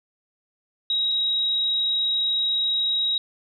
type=tone pair in turn; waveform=sine; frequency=3817 / 3817 Hz; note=A#7 / A#7; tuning=+40 / +40 cents; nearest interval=unison; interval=0 cents; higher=neither; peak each=-20 dBFS; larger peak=neither; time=0.9-1.12 / 1.12-3.18 s; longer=second; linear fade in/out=2 ms; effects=none